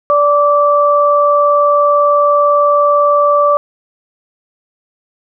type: tone pair together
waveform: sine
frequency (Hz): 582 / 1164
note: D5 / D6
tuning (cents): -16 / -16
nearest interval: octave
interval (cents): 1200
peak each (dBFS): -10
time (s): 0.1-3.57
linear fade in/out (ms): 0
effects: none